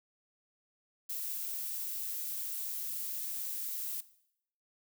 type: noise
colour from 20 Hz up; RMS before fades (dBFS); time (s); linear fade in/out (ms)
violet; -38; 1.09-4.01; 10
effects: noise-tail reverb RT60 0.7 s tail -17 dB re dry